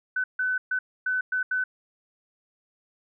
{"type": "tone bursts at uneven times", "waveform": "sine", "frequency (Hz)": 1508, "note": "F#6", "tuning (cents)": 32, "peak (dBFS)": -23, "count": 6, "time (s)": [[0.16, 0.24], [0.39, 0.58], [0.71, 0.79], [1.06, 1.21], [1.32, 1.43], [1.51, 1.64]], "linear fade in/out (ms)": 5, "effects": []}